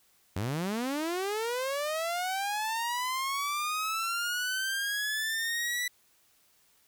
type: linear sweep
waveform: sawtooth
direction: up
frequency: 87.1 to 1975.5 Hz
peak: -26 dBFS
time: 0.36-5.88 s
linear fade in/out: 5 ms
effects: white hiss -66 dBFS RMS until 6.87 s